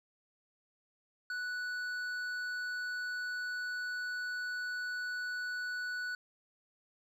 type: tone with hard clipping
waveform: sine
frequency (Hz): 1480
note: F#6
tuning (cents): 0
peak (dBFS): -37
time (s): 1.3-6.15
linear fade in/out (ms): 2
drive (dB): 7
effects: none